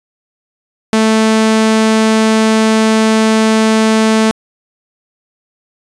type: tone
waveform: sawtooth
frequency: 220 Hz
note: A3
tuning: in tune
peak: -4 dBFS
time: 0.93-4.31 s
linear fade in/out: 0 ms
effects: resampled to 22050 Hz